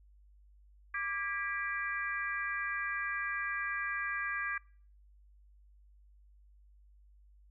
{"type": "harmonic tone with a mistuned harmonic", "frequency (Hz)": 392, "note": "G4", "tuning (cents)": 0, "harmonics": [3, 4, 5, 6], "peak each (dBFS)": [-40, -36, -39, -43], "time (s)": [0.94, 4.58], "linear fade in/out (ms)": 5, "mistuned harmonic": 4, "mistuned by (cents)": 68, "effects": ["noise-tail reverb RT60 0.5 s tail -25 dB re dry", "added 50 Hz sine -58 dBFS peak until 7.5 s"]}